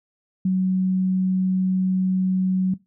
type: tone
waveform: sine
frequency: 186.6 Hz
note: F#3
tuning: 15 cents sharp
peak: -17 dBFS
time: 0.45-2.74 s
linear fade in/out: 5 ms
effects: noise-tail reverb RT60 0.2 s tail -18 dB re dry